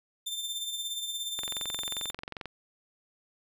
sawtooth tone with tremolo, 3576 Hz, A7, 27 cents sharp, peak -28 dBFS, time 0.26-2.11 s, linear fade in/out 10 ms, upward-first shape sine, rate 17 Hz, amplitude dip 50%
click train, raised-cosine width 0.3 ms, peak -21 dBFS, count 25, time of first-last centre 1.39-2.457 s, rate 22.5 Hz
effects none

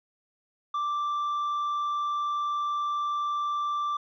triangle tone with tanh clipping, 1174.7 Hz, D6, in tune, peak -27 dBFS, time 0.74-3.97 s, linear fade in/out 5 ms, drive 8 dB, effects none

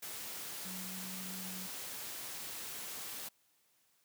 sine tone in noise, 186.3 Hz, F#3, 12 cents sharp, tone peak -46 dBFS, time 0.65-1.67 s, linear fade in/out 10 ms, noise white, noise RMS -44 dBFS, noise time 0.02-3.29 s, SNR -5 dB, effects white hiss -73 dBFS RMS until 4.04 s + high-pass 100 Hz 12 dB/octave

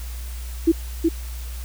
sine tone with echo, 329.6 Hz, E4, in tune, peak -11 dBFS, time 0.67-0.72 s, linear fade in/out 10 ms, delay 370 ms, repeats 1, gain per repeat -3 dB, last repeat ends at 1.09 s, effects added 60 Hz sine -29 dBFS peak until 1.64 s + white hiss -42 dBFS RMS until 1.64 s

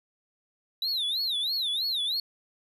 triangle tone with vibrato, 3853 Hz, B7, 44 cents flat, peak -25 dBFS, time 0.82-2.2 s, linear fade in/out 2 ms, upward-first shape sine, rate 3.1 Hz, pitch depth 220 cents each way, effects none

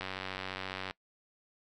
click train, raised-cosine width 0.3 ms, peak -21 dBFS, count 86, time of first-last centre 0.01-0.909 s, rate 94.5 Hz, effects noise-tail reverb RT60 0.1 s tail -23 dB re dry

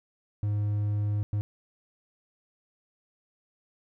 triangle tone bursts at uneven times, 103.83 Hz, G#2, in tune, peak -23 dBFS, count 2, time 0.43-1.23 / 1.33-1.41 s, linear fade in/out 0 ms, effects none

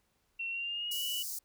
sine tone with pitch glide, 2720 to 2949 Hz, F7 to F#7, -46 to -6 cents, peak -34 dBFS, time 0.39-1.23 s, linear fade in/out 10 ms, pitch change +140 cents, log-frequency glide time 0.5-1.03 s
white high-pass noise, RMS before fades -39 dBFS, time 0.91-1.39 s, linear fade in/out 5 ms, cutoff 4700 Hz, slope 48 dB/octave
effects pink hiss -75 dBFS RMS until 1.44 s

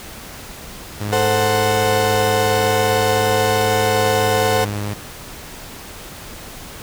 sawtooth tone with vibrato, 103.83 Hz, G#2, in tune, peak -18 dBFS, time 1-4.94 s, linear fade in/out 10 ms, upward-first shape triangle, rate 0.45 Hz, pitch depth 14 cents each way
35% pulse chord, F# diminished, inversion first, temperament equal with one note detuned, 443.8 / 523.3 / 740 Hz, A4 / C5 / F#5, +15 / 0 / 0 cents, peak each -18 dBFS, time 1.12-4.65 s, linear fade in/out 10 ms
effects pink hiss -35 dBFS RMS until 6.82 s

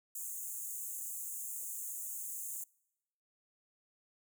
pink high-pass noise, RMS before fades -42 dBFS, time 0.15-2.64 s, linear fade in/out 5 ms, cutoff 6600 Hz, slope 96 dB/octave, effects noise-tail reverb RT60 0.9 s tail -26 dB re dry

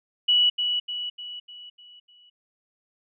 sine tone with echo, 2942 Hz, F#7, 11 cents flat, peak -16 dBFS, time 0.28-0.5 s, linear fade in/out 10 ms, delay 300 ms, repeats 6, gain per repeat -6 dB, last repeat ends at 2.3 s, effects none

